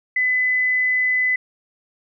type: tone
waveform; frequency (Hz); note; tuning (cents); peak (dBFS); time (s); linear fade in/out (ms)
sine; 2009; B6; +29; -16; 0.16-1.36; 5
effects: none